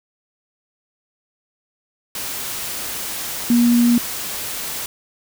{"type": "tone in noise", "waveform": "sine", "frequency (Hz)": 238.6, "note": "A#3", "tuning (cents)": 41, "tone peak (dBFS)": -11, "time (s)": [3.5, 3.98], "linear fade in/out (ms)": 2, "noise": "white", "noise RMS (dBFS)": -27, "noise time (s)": [2.15, 4.86], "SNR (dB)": 13, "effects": []}